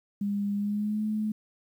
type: tone with pitch glide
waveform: sine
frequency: 202.4 to 214.4 Hz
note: G#3 to A3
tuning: -44 to -45 cents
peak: -26 dBFS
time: 0.21-1.32 s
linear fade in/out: 5 ms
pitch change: +99 cents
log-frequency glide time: 0.55-1.03 s
effects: 10-bit